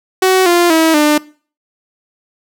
sawtooth tone with pitch steps, 374.9 / 347.8 / 322.6 / 299.3 Hz, F#4 / F4 / E4 / D4, +23 / -7 / -37 / +33 cents, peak -4 dBFS, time 0.22-1.18 s, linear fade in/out 5 ms, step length 240 ms, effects noise-tail reverb RT60 0.4 s tail -21 dB re dry

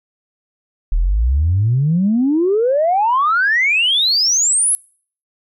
sine exponential sweep, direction up, 36.72 to 11130 Hz, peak -11 dBFS, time 0.92-4.75 s, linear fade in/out 0 ms, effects noise-tail reverb RT60 0.5 s tail -25 dB re dry + tanh soft clip ceiling -7 dBFS

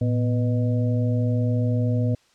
harmonic tone with a mistuned harmonic, 123.7 Hz, B2, 3 cents sharp, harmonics 1 / 2 / 4 / 5, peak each -20 / -26 / -32 / -34 dBFS, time 0.01-2.15 s, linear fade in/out 5 ms, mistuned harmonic 1, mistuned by -140 cents, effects white hiss -60 dBFS RMS until 2.34 s + low-pass 6000 Hz 12 dB/octave

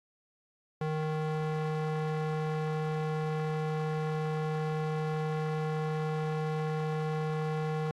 square tone with band-pass filter, 155.4 Hz, D#3, 2 cents flat, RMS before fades -32 dBFS, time 0.81-7.91 s, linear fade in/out 2 ms, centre 540 Hz, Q 0.52, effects AAC 64 kbps

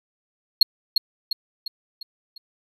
triangle tone with echo, 4293 Hz, C8, 44 cents sharp, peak -7 dBFS, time 0.61-0.63 s, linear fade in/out 5 ms, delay 350 ms, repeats 5, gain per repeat -6 dB, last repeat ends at 2.38 s, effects none

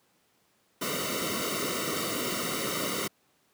pink noise with comb filter, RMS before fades -31 dBFS, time 0.81-3.08 s, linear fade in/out 10 ms, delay 1.2 ms, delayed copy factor -1, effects pink hiss -68 dBFS RMS until 3.53 s + high-pass 150 Hz 12 dB/octave

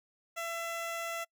15% pulse tone, 671 Hz, E5, 31 cents sharp, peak -29 dBFS, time 0.36-1.25 s, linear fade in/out 20 ms, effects noise-tail reverb RT60 0.1 s tail -26 dB re dry

